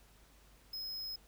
square tone, 5120 Hz, D#8, 49 cents sharp, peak -40 dBFS, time 0.73-1.16 s, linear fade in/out 5 ms, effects added 50 Hz sine -63 dBFS peak until 1.27 s + pink hiss -65 dBFS RMS until 1.27 s

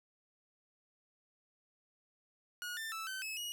sawtooth tone with pitch steps, 1448 / 1787 / 1316 / 1535 / 2588 / 2895 Hz, F#6 / A6 / E6 / G6 / E7 / F#7, -38 / +26 / -3 / -37 / -32 / -38 cents, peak -36 dBFS, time 2.62-3.52 s, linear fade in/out 0 ms, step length 150 ms, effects none

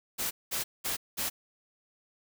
white noise bursts, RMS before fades -32 dBFS, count 4, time 0.18-1.3 s, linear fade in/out 20 ms, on 130 ms, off 200 ms, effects none

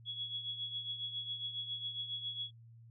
sine tone with tremolo, 3356 Hz, G#7, 17 cents sharp, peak -35 dBFS, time 0.05-2.51 s, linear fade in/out 50 ms, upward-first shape triangle, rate 7.3 Hz, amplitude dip 70%, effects noise-tail reverb RT60 0.1 s tail -24 dB re dry + added 115 Hz sine -54 dBFS peak until 2.9 s

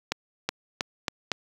accelerating click train, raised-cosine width 0.2 ms, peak -8 dBFS, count 5, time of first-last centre 0.12-1.317 s, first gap 370 ms, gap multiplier 0.86, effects high-pass 100 Hz 12 dB/octave + 8-bit

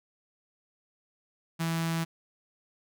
sawtooth tone with notch filter, 164.81 Hz, E3, in tune, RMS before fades -30 dBFS, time 1.59-2.05 s, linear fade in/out 20 ms, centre 450 Hz, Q 0.97, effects none

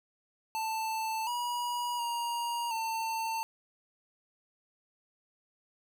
square tone with pitch steps, 885 / 966 / 945 / 898 Hz, A5 / B5 / A#5 / A5, +10 / -39 / +23 / +35 cents, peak -32 dBFS, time 0.55-3.43 s, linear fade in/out 0 ms, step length 720 ms, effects none

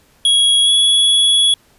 square tone with pitch glide, 3322 to 3370 Hz, G#7 to G#7, 0 to +25 cents, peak -10 dBFS, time 0.25-1.54 s, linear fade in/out 2 ms, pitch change +25 cents, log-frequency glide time 0.64-0.7 s, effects pink hiss -53 dBFS RMS until 1.78 s + resampled to 32000 Hz

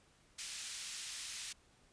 white band-pass noise, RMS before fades -45 dBFS, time 0.38-1.53 s, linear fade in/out 10 ms, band 2200 to 8200 Hz, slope 12 dB/octave, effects pink hiss -68 dBFS RMS until 1.92 s + resampled to 22050 Hz

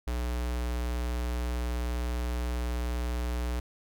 square tone with notch filter, 60.5 Hz, B1, 35 cents flat, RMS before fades -31 dBFS, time 0.07-3.6 s, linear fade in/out 5 ms, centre 140 Hz, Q 1.2, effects none

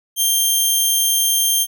10% pulse tone, 3175 Hz, G7, 21 cents sharp, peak -6 dBFS, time 0.16-1.67 s, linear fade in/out 50 ms, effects none

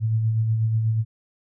sine tone with tremolo, 111.3 Hz, A2, 20 cents sharp, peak -17 dBFS, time 0-1.05 s, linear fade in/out 50 ms, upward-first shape sine, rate 8.2 Hz, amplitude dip 35%, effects none

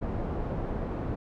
pink low-pass noise, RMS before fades -32 dBFS, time 0.01-1.16 s, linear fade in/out 20 ms, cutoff 720 Hz, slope 12 dB/octave, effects none

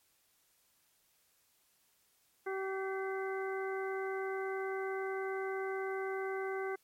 harmonic tone with a mistuned harmonic, 384.4 Hz, G4, 34 cents flat, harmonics 1 / 2 / 3 / 4 / 5, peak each -36 / -43 / -46 / -44 / -47 dBFS, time 2.46-6.76 s, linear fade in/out 10 ms, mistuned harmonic 5, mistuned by +100 cents, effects white hiss -72 dBFS RMS until 6.83 s + MP3 64 kbps

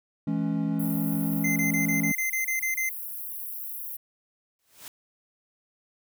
triangle chord, C# minor, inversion first, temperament equal with one note detuned, 164.81 / 211.5 / 277.2 Hz, E3 / G#3 / C#4, 0 / +32 / 0 cents, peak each -27 dBFS, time 0.27-2.12 s, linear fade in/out 5 ms
white high-pass noise, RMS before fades -36 dBFS, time 0.79-3.97 s, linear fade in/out 10 ms, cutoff 11000 Hz, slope 48 dB/octave
square tone bursts, 2073 Hz, C7, 17 cents flat, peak -26 dBFS, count 10, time 1.44-2.892 s, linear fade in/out 5 ms, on 120 ms, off 28 ms
white noise with exponential growth, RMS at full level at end -39 dBFS, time 4.59-4.88 s, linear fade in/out 1 ms, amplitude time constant 62 ms
effects none

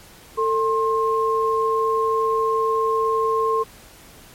sine tone pair together, 447.2 / 1064.2 Hz, A4 / C6, +28 / +29 cents, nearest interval octave + minor third, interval 1501 cents, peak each -20 dBFS, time 0.37-3.64 s, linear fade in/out 20 ms, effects pink hiss -46 dBFS RMS until 4.34 s + MP3 64 kbps

